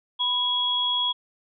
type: tone pair together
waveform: sine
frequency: 989 / 3327 Hz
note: B5 / G#7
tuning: +2 / +2 cents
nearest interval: octave + major sixth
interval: 2100 cents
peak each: -29 / -22 dBFS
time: 0.19-1.13 s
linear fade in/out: 20 ms
effects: none